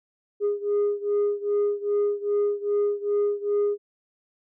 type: beating tone pair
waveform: sine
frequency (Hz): 409.8 / 412.3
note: G#4 / G#4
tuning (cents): -23 / -13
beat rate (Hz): 2.5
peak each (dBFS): -22 / -24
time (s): 0.4-3.78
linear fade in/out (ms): 50
effects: tanh soft clip ceiling -18 dBFS